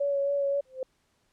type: tone with vibrato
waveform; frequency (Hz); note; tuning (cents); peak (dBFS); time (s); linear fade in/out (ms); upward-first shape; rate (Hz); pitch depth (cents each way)
sine; 562; C#5; +24; -24; 0-0.61; 10; sine; 3.7; 17
type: tone with exponential growth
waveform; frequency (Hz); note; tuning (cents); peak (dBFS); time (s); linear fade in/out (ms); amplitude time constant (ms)
sine; 520; C5; -11; -26; 0.65-0.83; 2; 38
effects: pink hiss -71 dBFS RMS until 1.32 s + low-pass 10000 Hz 12 dB/octave